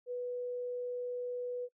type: tone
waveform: sine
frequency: 492.2 Hz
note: B4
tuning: 6 cents flat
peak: -35 dBFS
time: 0.06-1.69 s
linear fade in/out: 50 ms
effects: noise-tail reverb RT60 0.1 s tail -24 dB re dry